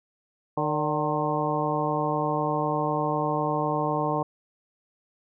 harmonic tone with a mistuned harmonic, 152 Hz, D#3, 40 cents flat, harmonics 1 / 2 / 3 / 4 / 5 / 6 / 7, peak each -31 / -31 / -31 / -31 / -31 / -31 / -31 dBFS, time 0.57-4.23 s, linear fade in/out 5 ms, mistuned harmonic 4, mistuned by -58 cents, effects none

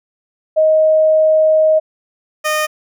sine / 15% pulse tone pair in turn, 627 / 613.7 Hz, D#5 / D#5, +13 / -24 cents, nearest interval unison, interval 37 cents, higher first, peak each -8 dBFS, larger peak neither, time 0.56-1.8 / 2.44-2.67 s, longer first, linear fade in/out 20 ms, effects none

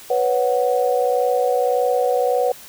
sine chord, B suspended second, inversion none, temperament just, 493.9 / 555.6 / 740.8 Hz, B4 / C#5 / F#5, 0 / +4 / +2 cents, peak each -18 / -22 / -21 dBFS, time 0.1-2.52 s, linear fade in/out 5 ms, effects white hiss -41 dBFS RMS until 2.68 s

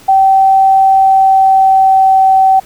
sine tone with pitch glide, 772 to 766.2 Hz, G5 to G5, -27 to -40 cents, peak -4 dBFS, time 0.08-2.6 s, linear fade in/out 10 ms, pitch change -13 cents, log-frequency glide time 0.84-2.26 s, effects pink hiss -39 dBFS RMS until 2.65 s

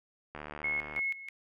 click train, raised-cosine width 0.5 ms, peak -26 dBFS, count 49, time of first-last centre 0.35-0.991 s, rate 74.9 Hz
sine tone with tremolo, 2179 Hz, C#7, 30 cents flat, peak -29 dBFS, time 0.64-1.29 s, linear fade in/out 5 ms, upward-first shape square, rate 3.1 Hz, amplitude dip 80%
effects none

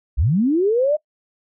sine linear sweep, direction up, 49 to 623 Hz, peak -14 dBFS, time 0.17-0.97 s, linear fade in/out 20 ms, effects noise-tail reverb RT60 0.1 s tail -21 dB re dry

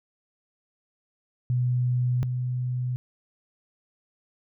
sine tone pair in turn, 124.2 / 125.21 Hz, B2 / B2, +10 / +24 cents, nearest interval unison, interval 14 cents, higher second, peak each -21 / -25 dBFS, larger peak first, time 1.5-2.23 / 2.23-2.96 s, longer neither, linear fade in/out 0 ms, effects none

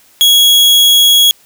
40% pulse tone, 3328 Hz, G#7, 3 cents sharp, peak -4 dBFS, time 0.21-1.31 s, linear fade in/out 0 ms, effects white hiss -47 dBFS RMS until 1.45 s

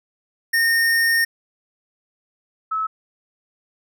square / sine tone pair in turn, 1836 / 1298.2 Hz, A#6 / E6, -27 / -27 cents, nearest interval tritone, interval 600 cents, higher first, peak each -16 / -20 dBFS, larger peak first, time 0.53-1.25 / 2.71-2.87 s, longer first, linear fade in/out 10 ms, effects none

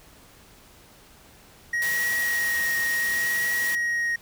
triangle tone with vibrato, 1889 Hz, A#6, 22 cents sharp, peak -21 dBFS, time 1.73-4.16 s, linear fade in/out 5 ms, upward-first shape triangle, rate 0.71 Hz, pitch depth 17 cents each way
white noise, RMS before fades -33 dBFS, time 1.82-3.75 s, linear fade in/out 0 ms
effects pink hiss -52 dBFS RMS until 4.21 s

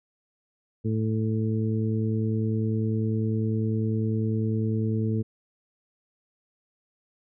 harmonic tone, 110 Hz, A2, in tune, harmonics 1 / 2 / 3 / 4, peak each -25 / -28 / -34 / -34 dBFS, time 0.84-5.23 s, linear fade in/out 20 ms, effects none

